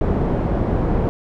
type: low-pass noise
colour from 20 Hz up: pink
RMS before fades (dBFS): -19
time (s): 0.01-1.09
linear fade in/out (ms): 0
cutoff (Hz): 630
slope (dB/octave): 12
effects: none